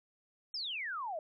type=exponential sweep; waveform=sine; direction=down; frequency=5500 to 599 Hz; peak=-36 dBFS; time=0.54-1.19 s; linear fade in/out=2 ms; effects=none